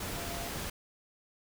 sine tone in noise, 687 Hz, F5, 29 cents flat, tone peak -44 dBFS, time 0.16-0.49 s, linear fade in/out 5 ms, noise pink, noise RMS -38 dBFS, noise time 0-0.7 s, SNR -9 dB, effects none

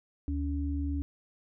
sine tone pair together, 75 / 282.7 Hz, D2 / C#4, +37 / +34 cents, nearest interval octave + major seventh, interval 2297 cents, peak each -30 / -34 dBFS, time 0.28-1.02 s, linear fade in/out 0 ms, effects none

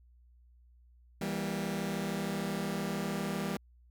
sawtooth chord, E diminished, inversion none, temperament just, 164.81 / 197.78 / 237.3 Hz, E3 / G3 / Bb3, 0 / +16 / +31 cents, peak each -34 / -31 / -36 dBFS, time 1.21-3.57 s, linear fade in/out 5 ms, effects added 60 Hz sine -58 dBFS peak until 3.9 s

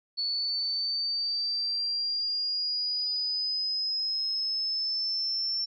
sine linear sweep, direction up, 4435 to 5400 Hz, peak -27 dBFS, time 0.17-5.66 s, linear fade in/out 20 ms, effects none

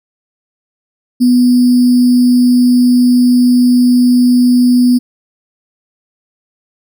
sine tone with sample-and-hold, 246.9 Hz, B3, in tune, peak -5 dBFS, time 1.2-4.99 s, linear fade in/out 20 ms, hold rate 4900 Hz, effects none

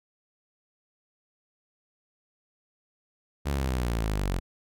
sawtooth linear sweep, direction down, 72.3 to 43.65 Hz, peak -22 dBFS, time 3.45-4.4 s, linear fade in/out 20 ms, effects none

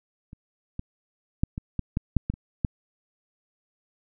clicks, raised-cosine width 5 ms, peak -30 / -19 / -9 / -19 / -14 / -12 / -7 / -13 / -27 / -10 dBFS, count 10, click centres 0.331 / 0.794 / 1.435 / 1.579 / 1.793 / 1.971 / 2.167 / 2.3 / 2.339 / 2.648 s, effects none

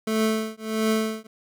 25% pulse tone with tremolo, 219.4 Hz, A3, 5 cents flat, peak -15 dBFS, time 0.07-1.27 s, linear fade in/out 5 ms, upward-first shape triangle, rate 1.5 Hz, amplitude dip 100%, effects none

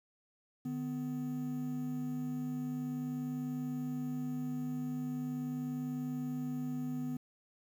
triangle tone pair together, 150.6 / 251 Hz, D3 / B3, +44 / +28 cents, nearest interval major sixth, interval 884 cents, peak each -39 / -34 dBFS, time 0.65-7.17 s, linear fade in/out 5 ms, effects 10-bit

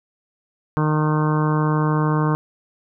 harmonic tone, 153.2 Hz, D#3, 27 cents flat, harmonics 1 / 2 / 3 / 4 / 5 / 6 / 7 / 8 / 9 / 10, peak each -18 / -24 / -27 / -34 / -35 / -29 / -27 / -32 / -37 / -35 dBFS, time 0.77-2.35 s, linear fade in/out 0 ms, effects none

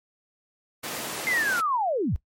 pink high-pass noise, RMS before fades -33 dBFS, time 0.83-1.61 s, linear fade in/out 10 ms, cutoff 260 Hz, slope 12 dB/octave
sine linear sweep, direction down, 2110 to 46.25 Hz, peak -22 dBFS, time 1.27-2.16 s, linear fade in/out 0 ms
effects noise-tail reverb RT60 0.1 s tail -17 dB re dry + MP3 64 kbps

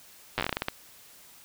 slowing click train, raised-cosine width 0.3 ms, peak -11 dBFS, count 12, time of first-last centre 0.38-0.684 s, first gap 8 ms, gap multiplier 1.23, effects white hiss -53 dBFS RMS until 1.44 s

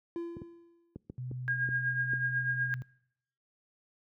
triangle tone with exponential decay, 340 Hz, F4, 46 cents flat, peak -30 dBFS, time 0.16-0.95 s, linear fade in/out 0 ms, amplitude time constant 170 ms
clicks, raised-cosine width 3 ms, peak -28 dBFS, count 7, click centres 0.368 / 0.418 / 0.96 / 1.099 / 1.314 / 1.689 / 2.135 s
sine tone with pitch glide, 126 to 126.73 Hz, B2 to B2, +35 to +45 cents, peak -35 dBFS, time 1.18-2.82 s, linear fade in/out 0 ms, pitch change +10 cents, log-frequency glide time 1.49-2.11 s
sine tone with tremolo, 1624 Hz, G#6, 39 cents flat, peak -26 dBFS, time 1.48-2.74 s, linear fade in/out 0 ms, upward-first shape triangle, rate 8.1 Hz, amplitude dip 70%
effects noise-tail reverb RT60 0.8 s tail -26 dB re dry + high-pass 80 Hz 12 dB/octave

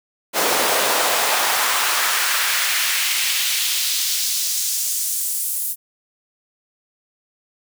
pink noise with high-pass filter sweep, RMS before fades -20 dBFS, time 0.33-5.76 s, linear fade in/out 50 ms, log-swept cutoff 430 to 11000 Hz, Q 1.2, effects none

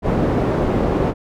white low-pass noise, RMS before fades -18 dBFS, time 0.02-1.14 s, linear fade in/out 50 ms, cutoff 450 Hz, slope 12 dB/octave, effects none

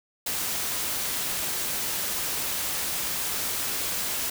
white noise, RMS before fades -29 dBFS, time 0.26-4.3 s, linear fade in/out 5 ms, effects none

